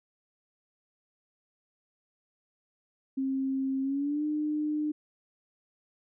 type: tone with pitch glide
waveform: sine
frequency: 267.4 to 301.9 Hz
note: C4 to D4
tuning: +38 to +48 cents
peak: -27 dBFS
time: 3.17-4.92 s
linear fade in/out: 10 ms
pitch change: +210 cents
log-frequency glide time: 3.82-4.24 s
effects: none